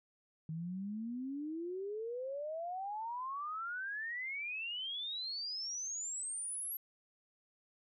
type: exponential sweep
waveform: sine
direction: up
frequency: 155.56 to 11750 Hz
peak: -38 dBFS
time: 0.49-6.77 s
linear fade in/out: 2 ms
effects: none